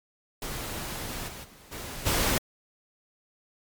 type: noise with level steps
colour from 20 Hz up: pink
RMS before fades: -35 / -41 / -52 / -38 / -25 dBFS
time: 0.42-2.38 s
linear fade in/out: 2 ms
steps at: 1.27 / 1.43 / 1.71 / 2.05 s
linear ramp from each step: 20 ms
effects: MP3 96 kbps